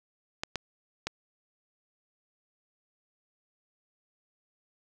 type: clicks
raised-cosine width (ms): 0.2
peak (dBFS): -14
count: 3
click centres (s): 0.435 / 0.557 / 1.07
effects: none